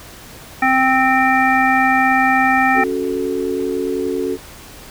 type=harmonic tone; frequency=261.7 Hz; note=C4; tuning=in tune; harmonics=1 / 3 / 5 / 7 / 9; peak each=-19 / -15 / -20 / -17 / -21 dBFS; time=0.62-2.84 s; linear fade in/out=5 ms
type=chord; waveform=sine; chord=F# minor; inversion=second; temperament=equal; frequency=277.2 / 370 / 440 Hz; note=C#4 / F#4 / A4; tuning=0 / 0 / 0 cents; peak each=-23 / -21 / -22 dBFS; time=2.74-4.38 s; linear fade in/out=50 ms
effects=pink hiss -38 dBFS RMS until 4.9 s